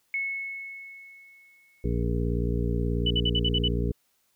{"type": "tone with exponential decay", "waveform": "sine", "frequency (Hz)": 2196, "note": "C#7", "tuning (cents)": -17, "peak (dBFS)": -25, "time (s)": [0.14, 2.03], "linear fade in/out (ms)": 1, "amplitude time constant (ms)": 410}
{"type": "harmonic tone", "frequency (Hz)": 58.5, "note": "A#1", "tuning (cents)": 7, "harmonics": [1, 2, 3, 4, 5, 7, 8], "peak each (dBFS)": [-27, -30, -32, -35, -36, -34, -38], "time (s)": [1.84, 3.92], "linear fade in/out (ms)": 5}
{"type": "tone bursts", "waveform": "sine", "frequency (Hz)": 2978, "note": "F#7", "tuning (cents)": 11, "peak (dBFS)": -23, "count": 7, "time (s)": [3.06, 3.681], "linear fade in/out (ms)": 5, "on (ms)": 45, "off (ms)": 51}
{"effects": ["white hiss -70 dBFS RMS until 4.35 s"]}